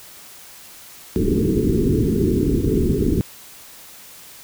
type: low-pass noise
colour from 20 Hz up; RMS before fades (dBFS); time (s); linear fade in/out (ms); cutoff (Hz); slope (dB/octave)
white; -18; 1.16-3.21; 0; 430; 96
effects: white hiss -42 dBFS RMS until 4.43 s